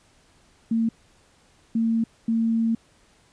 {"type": "tone bursts at uneven times", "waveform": "sine", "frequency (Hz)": 227, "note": "A#3", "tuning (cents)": -46, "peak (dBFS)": -19, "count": 3, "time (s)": [[0.71, 0.89], [1.75, 2.04], [2.28, 2.75]], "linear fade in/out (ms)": 5, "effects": ["pink hiss -59 dBFS RMS until 3.32 s", "resampled to 22050 Hz"]}